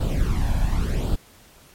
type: noise with flanger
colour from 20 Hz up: brown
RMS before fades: -21 dBFS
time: 0-1.16 s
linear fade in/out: 10 ms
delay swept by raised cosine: 0.24 to 1.24 ms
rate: 0.9 Hz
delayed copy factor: +0.7
effects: pink hiss -51 dBFS RMS until 1.74 s + MP3 64 kbps